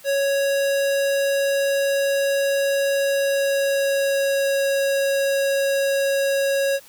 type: tone with pitch glide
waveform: square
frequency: 554.4 to 550.9 Hz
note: C#5 to C#5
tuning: 0 to -11 cents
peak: -19 dBFS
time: 0.04-6.8 s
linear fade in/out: 50 ms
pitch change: -11 cents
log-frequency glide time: 2.99-4.65 s
effects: white hiss -48 dBFS RMS until 6.88 s